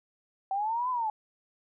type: linear two-way sweep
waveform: sine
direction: up then down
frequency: 761 to 1026 to 839 Hz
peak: -27 dBFS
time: 0.51-1.1 s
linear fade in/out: 2 ms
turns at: 0.9 s
effects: none